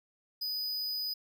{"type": "tone", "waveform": "square", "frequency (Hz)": 4978, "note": "D#8", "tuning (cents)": 0, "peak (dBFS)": -33, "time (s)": [0.41, 1.14], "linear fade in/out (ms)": 10, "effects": []}